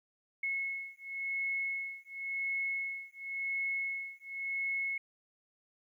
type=beating tone pair; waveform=sine; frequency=2184 / 2184.93 Hz; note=C#7 / C#7; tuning=-26 / -26 cents; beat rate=0.93 Hz; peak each=-37 / -37 dBFS; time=0.43-4.98 s; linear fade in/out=5 ms; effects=12-bit